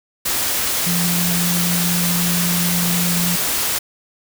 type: tone in noise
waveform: sine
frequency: 174.61 Hz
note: F3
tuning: in tune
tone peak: -19 dBFS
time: 0.86-3.36 s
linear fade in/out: 10 ms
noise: white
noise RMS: -20 dBFS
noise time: 0.25-3.79 s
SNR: -2 dB
effects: none